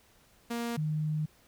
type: tone pair in turn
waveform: sawtooth / sine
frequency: 235.1 / 153.64 Hz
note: A#3 / D#3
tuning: +15 / -22 cents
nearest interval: perfect fifth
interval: 737 cents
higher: first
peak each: -28 dBFS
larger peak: neither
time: 0.5-0.77 / 0.77-1.26 s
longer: second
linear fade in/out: 10 ms
effects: pink hiss -63 dBFS RMS until 1.47 s